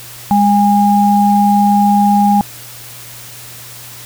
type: tone pair together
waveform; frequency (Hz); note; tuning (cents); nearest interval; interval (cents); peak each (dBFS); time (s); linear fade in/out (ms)
sine; 204 / 816; G#3 / G#5; -31 / -31; 2 octaves; 2400; -10; 0.31-2.41; 0
effects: added 120 Hz sine -39 dBFS peak until 4.05 s + white hiss -33 dBFS RMS until 4.05 s